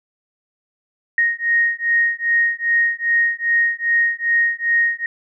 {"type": "beating tone pair", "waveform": "sine", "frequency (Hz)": [1864.7, 1867.2], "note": ["A#6", "A#6"], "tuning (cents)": [0, 2], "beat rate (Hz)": 2.5, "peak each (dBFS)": [-18, -18], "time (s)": [1.18, 5.06], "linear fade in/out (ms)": 2, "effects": []}